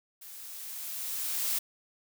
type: noise with level ramp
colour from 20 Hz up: blue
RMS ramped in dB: -47 to -29 dBFS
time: 0.21-1.59 s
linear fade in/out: 10 ms
effects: none